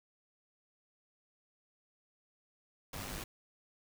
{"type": "noise with amplitude modulation", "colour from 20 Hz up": "pink", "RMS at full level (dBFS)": -40, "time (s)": [2.93, 3.24], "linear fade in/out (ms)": 5, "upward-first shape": "sine", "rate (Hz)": 101, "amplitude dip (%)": 50, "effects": []}